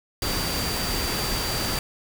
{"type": "tone in noise", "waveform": "sine", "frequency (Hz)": 4678, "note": "D8", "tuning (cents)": -8, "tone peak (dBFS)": -31, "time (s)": [0.22, 1.79], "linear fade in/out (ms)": 2, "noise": "pink", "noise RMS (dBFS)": -27, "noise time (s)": [0.22, 1.79], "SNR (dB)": -7, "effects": []}